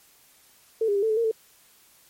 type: tone with pitch steps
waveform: sine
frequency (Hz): 447.1 / 406.4 / 398.5 / 443.8 / 433.1 / 462.5 / 443.1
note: A4 / G#4 / G4 / A4 / A4 / A#4 / A4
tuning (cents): +28 / -38 / +28 / +15 / -27 / -14 / +12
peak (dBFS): -20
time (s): 0.81-1.314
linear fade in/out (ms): 5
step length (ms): 72
effects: white hiss -57 dBFS RMS until 2.09 s + MP3 64 kbps